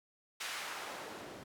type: noise with band-pass filter sweep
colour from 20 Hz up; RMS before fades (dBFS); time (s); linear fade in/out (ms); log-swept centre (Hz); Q
white; -44; 0.4-1.44; 10; 2200 to 230; 0.76
effects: none